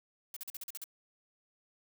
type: noise bursts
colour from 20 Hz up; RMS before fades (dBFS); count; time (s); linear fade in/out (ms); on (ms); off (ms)
blue; -42; 8; 0.34-0.841; 2; 25; 43
effects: none